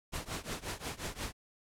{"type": "noise with tremolo", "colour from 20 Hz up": "pink", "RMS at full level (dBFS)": -36, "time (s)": [0.12, 1.33], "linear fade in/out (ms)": 20, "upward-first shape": "triangle", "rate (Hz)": 5.6, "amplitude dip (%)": 95, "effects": ["low-pass 11000 Hz 12 dB/octave"]}